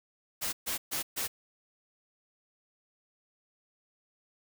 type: noise bursts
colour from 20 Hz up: white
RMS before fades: -33 dBFS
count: 4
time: 0.41-1.28 s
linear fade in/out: 20 ms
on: 120 ms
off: 130 ms
effects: none